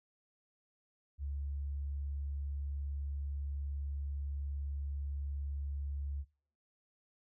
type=tone; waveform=sine; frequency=70.6 Hz; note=C#2; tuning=32 cents sharp; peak=-36 dBFS; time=1.18-6.25 s; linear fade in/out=50 ms; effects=noise-tail reverb RT60 0.5 s tail -22 dB re dry